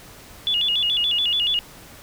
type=tone with vibrato; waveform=sine; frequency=3144 Hz; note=G7; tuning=4 cents sharp; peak=-18 dBFS; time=0.47-1.59 s; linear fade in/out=0 ms; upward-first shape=square; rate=7 Hz; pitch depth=160 cents each way; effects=pink hiss -44 dBFS RMS until 2.02 s